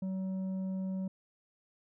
sine tone with tanh clipping, 189.1 Hz, F#3, 38 cents sharp, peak -34 dBFS, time 0.02-1.08 s, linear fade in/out 5 ms, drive 6 dB, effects none

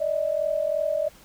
sine tone pair together, 587.1 / 630 Hz, D5 / D#5, -1 / +21 cents, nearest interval minor second, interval 122 cents, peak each -25 dBFS, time 0-1.09 s, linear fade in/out 10 ms, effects pink hiss -52 dBFS RMS until 1.24 s

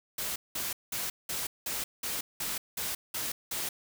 white noise bursts, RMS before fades -34 dBFS, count 10, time 0.18-3.69 s, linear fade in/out 5 ms, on 180 ms, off 190 ms, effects none

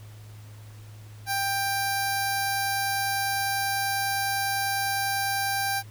10% pulse tone with notch filter, 790 Hz, G5, 13 cents sharp, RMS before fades -27 dBFS, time 1.26-5.83 s, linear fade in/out 50 ms, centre 3000 Hz, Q 0.87, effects added 106 Hz sine -42 dBFS peak until 5.9 s + pink hiss -54 dBFS RMS until 5.9 s

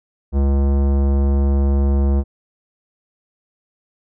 sine tone with tanh clipping, 69.3 Hz, C#2, in tune, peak -15 dBFS, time 0.32-2.24 s, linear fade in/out 50 ms, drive 18 dB, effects none

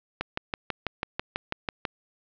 click train, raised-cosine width 0.3 ms, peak -11 dBFS, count 11, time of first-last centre 0.21-1.852 s, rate 6.09 Hz, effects low-pass 4000 Hz 12 dB/octave

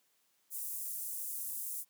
pink high-pass noise, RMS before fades -40 dBFS, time 0.5-1.85 s, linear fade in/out 50 ms, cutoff 9100 Hz, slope 24 dB/octave, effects white hiss -74 dBFS RMS until 1.89 s + high-pass 150 Hz 12 dB/octave

